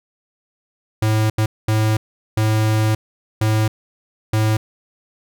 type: tone bursts at uneven times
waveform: square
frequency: 108.8 Hz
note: A2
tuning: 19 cents flat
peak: -15 dBFS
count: 6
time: 1.02-1.3 / 1.38-1.46 / 1.68-1.97 / 2.37-2.95 / 3.41-3.68 / 4.33-4.57 s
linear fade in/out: 5 ms
effects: none